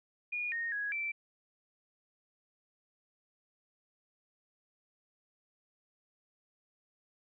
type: tone with pitch steps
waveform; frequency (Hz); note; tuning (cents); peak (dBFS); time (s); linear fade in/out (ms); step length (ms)
sine; 2440 / 1853 / 1663 / 2335; D#7 / A#6 / G#6 / D7; -34 / -11 / +2 / -11; -33; 0.32-1.12; 10; 200
effects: none